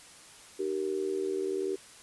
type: tone with amplitude modulation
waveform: sine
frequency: 385.6 Hz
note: G4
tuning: 28 cents flat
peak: -25 dBFS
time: 0.59-1.76 s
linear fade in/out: 10 ms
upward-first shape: sine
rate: 80.8 Hz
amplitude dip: 85%
effects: white hiss -52 dBFS RMS until 2.02 s + resampled to 24000 Hz